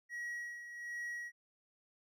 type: tone with tremolo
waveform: triangle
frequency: 1910 Hz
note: A#6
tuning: 42 cents sharp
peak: -37 dBFS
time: 0.09-1.32 s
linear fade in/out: 50 ms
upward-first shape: sine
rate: 1.3 Hz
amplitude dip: 60%
effects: none